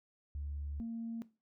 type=tone pair in turn; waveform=sine; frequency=72.2 / 229.2 Hz; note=D2 / A#3; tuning=-29 / -29 cents; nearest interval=octave + minor sixth; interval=2000 cents; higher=second; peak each=-37 / -36 dBFS; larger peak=second; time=0.35-0.8 / 0.8-1.22 s; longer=first; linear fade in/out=0 ms; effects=noise-tail reverb RT60 0.3 s tail -18 dB re dry + tanh soft clip ceiling -33 dBFS